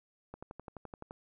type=click train; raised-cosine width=1 ms; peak=-30 dBFS; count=10; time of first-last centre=0.34-1.109 s; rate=11.7 Hz; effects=none